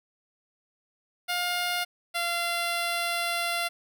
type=tone pair in turn; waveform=10% pulse; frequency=709 / 688.4 Hz; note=F5 / F5; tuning=+26 / -25 cents; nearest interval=minor second; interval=51 cents; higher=first; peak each=-18 dBFS; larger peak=neither; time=1.28-1.85 / 2.14-3.69 s; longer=second; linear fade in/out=20 ms; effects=none